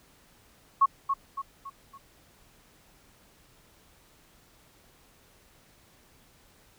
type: tone with echo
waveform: sine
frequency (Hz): 1100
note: C#6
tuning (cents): -14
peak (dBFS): -16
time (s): 0.81-0.86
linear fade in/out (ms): 10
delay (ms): 280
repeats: 4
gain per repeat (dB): -7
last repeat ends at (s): 1.98
effects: pink hiss -60 dBFS RMS until 6.78 s